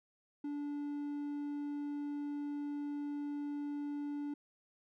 triangle tone, 290 Hz, D4, 22 cents flat, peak -35 dBFS, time 0.44-4.34 s, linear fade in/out 5 ms, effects none

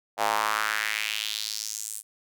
square tone with high-pass filter sweep, 53.8 Hz, A1, 38 cents flat, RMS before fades -29 dBFS, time 0.17-2.03 s, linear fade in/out 50 ms, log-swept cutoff 720 to 9400 Hz, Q 2.7, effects none

